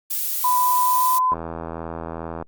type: noise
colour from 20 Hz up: violet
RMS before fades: -24 dBFS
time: 0.1-1.19 s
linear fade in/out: 10 ms
type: tone with pitch glide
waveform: sine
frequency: 998 to 1015.4 Hz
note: B5 to B5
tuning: +18 to +48 cents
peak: -16 dBFS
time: 0.44-1.34 s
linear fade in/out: 5 ms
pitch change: +30 cents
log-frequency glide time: 0.81-1.17 s
type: click train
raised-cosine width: 1 ms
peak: -16 dBFS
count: 92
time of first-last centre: 1.32-2.424 s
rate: 82.4 Hz
effects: Opus 48 kbps